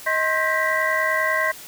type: tone cluster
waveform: sine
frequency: 631 / 1064 / 1580 / 1912 / 1982 Hz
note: D#5 / C6 / G6 / A#6 / B6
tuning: +24 / +29 / +13 / +43 / +6 cents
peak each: -25 dBFS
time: 0.06-1.52 s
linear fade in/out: 10 ms
effects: white hiss -40 dBFS RMS until 1.67 s